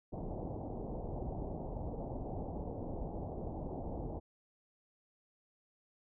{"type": "low-pass noise", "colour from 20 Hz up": "pink", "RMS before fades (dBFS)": -41, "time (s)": [0.12, 4.2], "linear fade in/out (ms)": 20, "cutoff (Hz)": 830, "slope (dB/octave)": 48, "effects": []}